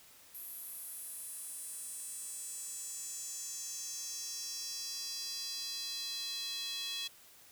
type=tone with high-pass filter sweep; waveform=square; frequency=370 Hz; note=F#4; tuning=in tune; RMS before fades=-42 dBFS; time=0.34-7.08 s; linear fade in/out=10 ms; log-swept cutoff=12000 to 3500 Hz; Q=3.9; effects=white hiss -59 dBFS RMS until 7.51 s